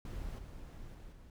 brown noise with level steps, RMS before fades -42 / -48 / -50 / -54 dBFS, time 0.05-1.3 s, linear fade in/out 2 ms, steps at 0.38 / 0.94 / 1.12 s, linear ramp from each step 10 ms, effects none

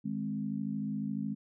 sine chord, Ab major, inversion second, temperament equal, 155.56 / 207.7 / 261.6 Hz, Eb3 / Ab3 / C4, 0 / 0 / 0 cents, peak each -40 / -34 / -38 dBFS, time 0.04-1.35 s, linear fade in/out 20 ms, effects none

